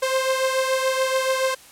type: beating tone pair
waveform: sawtooth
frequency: 523.3 / 530.3 Hz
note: C5 / C5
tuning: 0 / +23 cents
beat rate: 7 Hz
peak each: -17 / -22 dBFS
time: 0.02-1.55 s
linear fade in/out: 10 ms
effects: white hiss -47 dBFS RMS until 1.71 s + low-pass 12000 Hz 12 dB/octave